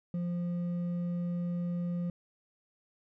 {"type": "tone with hard clipping", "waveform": "sine", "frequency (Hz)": 174.61, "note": "F3", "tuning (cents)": 0, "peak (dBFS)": -32, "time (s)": [0.14, 2.1], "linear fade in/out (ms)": 2, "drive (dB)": 4, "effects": []}